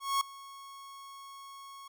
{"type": "tone with ADSR envelope", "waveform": "45% pulse", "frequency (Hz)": 1100, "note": "C#6", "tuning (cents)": -14, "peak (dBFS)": -25, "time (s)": [0, 1.88], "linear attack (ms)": 210, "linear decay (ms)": 3, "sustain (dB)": -21, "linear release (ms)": 6, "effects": []}